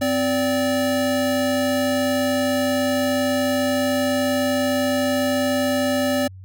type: tone pair together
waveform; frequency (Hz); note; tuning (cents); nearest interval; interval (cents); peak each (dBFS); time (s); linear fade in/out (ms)
square; 259.1 / 580; C4 / D5; -17 / -22; octave + major second; 1395; -22; 0.01-6.28; 10
effects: added 94 Hz sine -37 dBFS peak until 6.44 s